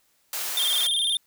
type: high-pass noise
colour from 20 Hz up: white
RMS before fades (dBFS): -30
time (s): 0.33-0.87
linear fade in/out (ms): 2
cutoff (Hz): 560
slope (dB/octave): 12
type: tone with vibrato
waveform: square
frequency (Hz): 3400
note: G#7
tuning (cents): +40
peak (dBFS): -22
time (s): 0.57-1.17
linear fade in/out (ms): 2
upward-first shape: square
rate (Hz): 19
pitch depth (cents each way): 90
effects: white hiss -66 dBFS RMS until 1.26 s